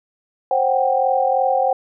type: tone cluster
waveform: sine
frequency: 529 / 745 / 788 Hz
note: C5 / F#5 / G5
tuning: +19 / +12 / +9 cents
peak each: -19 dBFS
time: 0.51-1.73 s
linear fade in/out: 2 ms
effects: none